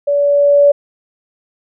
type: tone with level ramp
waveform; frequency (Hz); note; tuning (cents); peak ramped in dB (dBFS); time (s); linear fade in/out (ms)
sine; 573; D5; -43; -11 to -4; 0.07-0.72; 10
effects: none